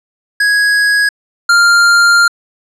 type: tone pair in turn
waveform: square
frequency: 1661.2 / 1396.9 Hz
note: G#6 / F6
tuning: 0 / 0 cents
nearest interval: minor third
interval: 300 cents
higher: first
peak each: -9 / -6 dBFS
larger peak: second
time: 0.4-1.09 / 1.49-2.28 s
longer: second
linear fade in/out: 5 ms
effects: low-pass 8000 Hz 12 dB/octave